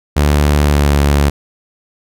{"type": "tone with pitch glide", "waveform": "sawtooth", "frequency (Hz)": [73.42, 71.62], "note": ["D2", "D2"], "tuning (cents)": [0, -43], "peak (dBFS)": -5, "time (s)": [0.16, 1.3], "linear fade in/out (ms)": 10, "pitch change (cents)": -43, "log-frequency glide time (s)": [0.64, 0.93], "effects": []}